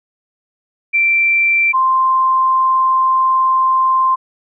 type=tone pair in turn; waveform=sine; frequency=2349 / 1046.4 Hz; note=D7 / C6; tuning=0 / 0 cents; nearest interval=octave + major second; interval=1400 cents; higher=first; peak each=-10 dBFS; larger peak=neither; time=0.93-1.73 / 1.73-4.16 s; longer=second; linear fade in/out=20 ms; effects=none